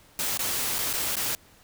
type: noise with dropouts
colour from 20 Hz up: white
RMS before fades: -28 dBFS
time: 0.19-1.35 s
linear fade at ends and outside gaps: 1 ms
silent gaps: 0.374-0.392 / 0.784-0.788 / 0.93-0.936 / 1.156-1.167 s
effects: pink hiss -56 dBFS RMS until 1.63 s